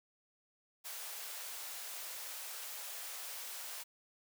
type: high-pass noise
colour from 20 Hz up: white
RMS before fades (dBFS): -45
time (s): 0.84-3.84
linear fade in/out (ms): 20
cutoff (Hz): 500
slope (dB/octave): 24
effects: none